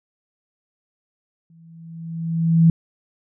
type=tone with exponential growth; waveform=sine; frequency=164.81 Hz; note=E3; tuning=in tune; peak=-8 dBFS; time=1.5-2.7 s; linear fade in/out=2 ms; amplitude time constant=260 ms; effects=none